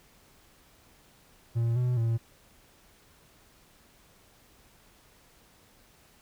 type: tone with pitch steps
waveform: triangle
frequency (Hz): 116.3 / 124.2 / 114.7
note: A#2 / B2 / A#2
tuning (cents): -4 / +10 / -28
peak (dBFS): -22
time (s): 1.55-2.18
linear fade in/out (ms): 20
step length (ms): 210
effects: pink hiss -60 dBFS RMS until 6.21 s